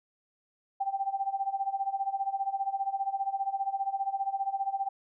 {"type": "tone with tremolo", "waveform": "sine", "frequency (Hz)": 784, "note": "G5", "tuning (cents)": 0, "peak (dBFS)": -25, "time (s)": [0.8, 4.89], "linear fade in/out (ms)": 10, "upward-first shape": "sine", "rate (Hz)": 15, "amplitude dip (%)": 85, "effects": []}